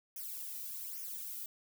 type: noise with flanger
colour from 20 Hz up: violet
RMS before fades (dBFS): -43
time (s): 0.16-1.46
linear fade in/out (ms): 2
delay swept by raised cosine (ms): 0.24 to 1.84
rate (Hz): 1.2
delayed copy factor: -0.9
effects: none

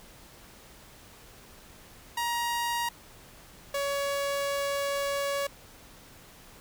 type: tone pair in turn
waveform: sawtooth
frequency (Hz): 945 / 561.9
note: A#5 / C#5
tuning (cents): +23 / +23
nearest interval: major sixth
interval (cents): 900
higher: first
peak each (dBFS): -24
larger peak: neither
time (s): 2.17-2.89 / 3.74-5.47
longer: second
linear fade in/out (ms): 5
effects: pink hiss -52 dBFS RMS until 6.6 s

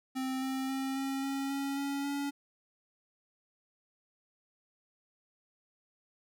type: tone with pitch steps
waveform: square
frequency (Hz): 261.6 / 264.5 / 267.4 / 270.4 / 273.3 / 276.4 / 279.4 / 282.5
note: C4 / C4 / C4 / C#4 / C#4 / C#4 / C#4 / C#4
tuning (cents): 0 / +19 / +38 / -43 / -24 / -5 / +14 / +33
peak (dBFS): -33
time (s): 0.15-2.31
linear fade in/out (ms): 20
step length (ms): 270
effects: none

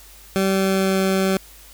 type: tone with pitch glide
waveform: 20% pulse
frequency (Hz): 192.7 to 191.15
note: G3 to G3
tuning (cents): -29 to -43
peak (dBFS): -12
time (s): 0.36-1.37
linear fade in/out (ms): 0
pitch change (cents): -14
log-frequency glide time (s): 0.53-0.97
effects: added 50 Hz sine -47 dBFS peak until 1.73 s + white hiss -46 dBFS RMS until 1.73 s

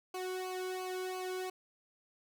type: tone with flanger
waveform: sawtooth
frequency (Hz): 370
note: F#4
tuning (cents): 0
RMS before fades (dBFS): -39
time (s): 0.14-1.5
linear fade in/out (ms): 5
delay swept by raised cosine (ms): 0.55 to 1.14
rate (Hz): 2.9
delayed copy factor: -0.9
effects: none

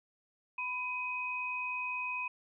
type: tone pair together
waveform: sine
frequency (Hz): 995.8 / 2515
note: B5 / D#7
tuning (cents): +14 / +18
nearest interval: octave + major third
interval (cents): 1604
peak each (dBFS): -39 / -35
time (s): 0.58-2.28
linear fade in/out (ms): 5
effects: none

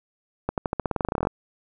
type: accelerating click train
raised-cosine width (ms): 1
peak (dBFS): -10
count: 18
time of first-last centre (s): 0.49-1.271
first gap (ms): 88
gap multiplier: 0.91
effects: none

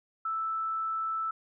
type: tone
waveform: sine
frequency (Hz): 1318.5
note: E6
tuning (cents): 0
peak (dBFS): -29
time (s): 0.25-1.31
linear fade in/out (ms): 5
effects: none

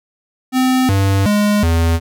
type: tone with pitch steps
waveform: square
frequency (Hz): 257.4 / 97.8 / 207.1 / 83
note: C4 / G2 / G#3 / E2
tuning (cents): -28 / -4 / -5 / +12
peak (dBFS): -12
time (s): 0.52-2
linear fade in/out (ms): 50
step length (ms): 370
effects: none

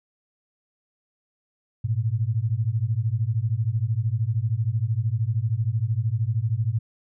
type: beating tone pair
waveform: sine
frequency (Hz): 105.6 / 118.6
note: G#2 / A#2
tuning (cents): +29 / +30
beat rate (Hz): 13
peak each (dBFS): -24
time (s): 1.84-6.79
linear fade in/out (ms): 10
effects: none

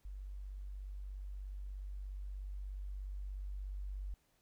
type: tone with level ramp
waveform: sine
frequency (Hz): 48.41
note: G1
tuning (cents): -21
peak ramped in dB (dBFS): -43 to -39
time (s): 0.05-4.14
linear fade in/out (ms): 0
effects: pink hiss -75 dBFS RMS until 4.41 s

